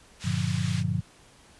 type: band-pass noise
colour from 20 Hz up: pink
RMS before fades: -40 dBFS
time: 0.19-0.84 s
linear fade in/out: 50 ms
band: 1800 to 6700 Hz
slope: 12 dB/octave
type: chord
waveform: sine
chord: G minor seventh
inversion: none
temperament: just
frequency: 98 / 117.6 / 147 / 176.4 Hz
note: G2 / Bb2 / D3 / F3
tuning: 0 / +16 / +2 / +18 cents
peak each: -30 dBFS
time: 0.24-1.01 s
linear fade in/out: 10 ms
effects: pink hiss -55 dBFS RMS until 1.59 s + resampled to 24000 Hz